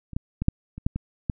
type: clicks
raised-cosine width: 5 ms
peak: -26 / -14 / -14 / -6 / -24 / -9 / -16 / -12 dBFS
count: 8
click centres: 0.133 / 0.165 / 0.42 / 0.484 / 0.78 / 0.865 / 0.96 / 1.298 s
effects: none